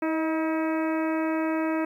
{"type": "harmonic tone with a mistuned harmonic", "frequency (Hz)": 320, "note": "D#4", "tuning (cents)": 49, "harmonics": [1, 2, 3, 4, 5, 6, 7, 8], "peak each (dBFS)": [-25, -31, -35, -37, -39, -41, -42, -43], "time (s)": [0.02, 1.85], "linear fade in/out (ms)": 5, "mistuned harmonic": 2, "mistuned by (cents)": -27, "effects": ["10-bit"]}